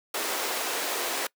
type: high-pass noise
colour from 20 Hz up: pink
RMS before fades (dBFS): -30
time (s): 0.14-1.27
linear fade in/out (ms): 5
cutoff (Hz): 360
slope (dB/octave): 24
effects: noise-tail reverb RT60 0.1 s tail -23 dB re dry